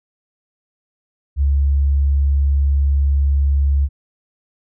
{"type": "tone", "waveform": "sine", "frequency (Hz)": 70, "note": "C#2", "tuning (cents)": 18, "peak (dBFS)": -12, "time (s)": [1.36, 3.89], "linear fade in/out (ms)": 50, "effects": []}